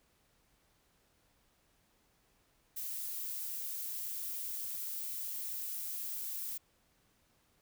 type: noise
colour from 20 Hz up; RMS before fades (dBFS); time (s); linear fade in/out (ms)
violet; -40; 2.76-6.58; 10
effects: pink hiss -72 dBFS RMS until 7.61 s